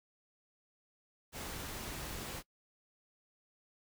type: noise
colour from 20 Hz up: pink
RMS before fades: -43 dBFS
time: 1.32-2.43 s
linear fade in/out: 50 ms
effects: noise-tail reverb RT60 0.1 s tail -22 dB re dry